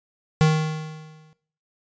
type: tone with exponential decay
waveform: square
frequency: 156.1 Hz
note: D#3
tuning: 6 cents sharp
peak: -13 dBFS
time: 0.41-1.33 s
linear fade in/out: 0 ms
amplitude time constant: 200 ms
effects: noise-tail reverb RT60 0.5 s tail -17 dB re dry + resampled to 16000 Hz